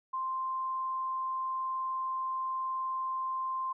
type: tone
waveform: sine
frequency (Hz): 1046.5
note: C6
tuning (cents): 0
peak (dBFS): -31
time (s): 0.13-3.73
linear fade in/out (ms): 10
effects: none